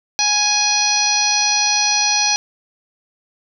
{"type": "harmonic tone with a mistuned harmonic", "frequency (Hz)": 830.6, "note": "G#5", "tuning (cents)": 0, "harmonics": [1, 2, 3, 4, 5, 6, 7], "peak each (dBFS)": [-22, -29, -22, -28, -20, -24, -18], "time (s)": [0.19, 2.36], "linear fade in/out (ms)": 0, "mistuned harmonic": 5, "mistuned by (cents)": 24, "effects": []}